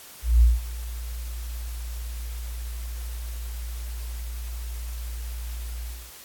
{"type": "tone with ADSR envelope", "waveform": "sine", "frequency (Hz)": 58.27, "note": "A#1", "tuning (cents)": 0, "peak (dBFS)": -11, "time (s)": [0.22, 6.12], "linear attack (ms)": 200, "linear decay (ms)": 180, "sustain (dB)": -19, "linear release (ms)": 270, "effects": ["white hiss -45 dBFS RMS until 6.24 s", "AAC 64 kbps"]}